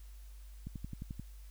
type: click train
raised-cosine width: 5 ms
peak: -29 dBFS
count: 7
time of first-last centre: 0.67-1.196 s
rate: 11.4 Hz
effects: added 50 Hz sine -48 dBFS peak until 1.5 s + white hiss -65 dBFS RMS until 1.5 s